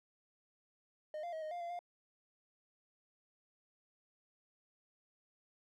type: tone with pitch steps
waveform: triangle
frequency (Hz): 613 / 694 / 636 / 620 / 701 / 687 / 703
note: D#5 / F5 / D#5 / D#5 / F5 / F5 / F5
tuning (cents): -26 / -11 / +38 / -6 / +6 / -29 / +11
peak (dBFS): -38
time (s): 1.14-1.791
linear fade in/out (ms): 2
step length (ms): 93
effects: none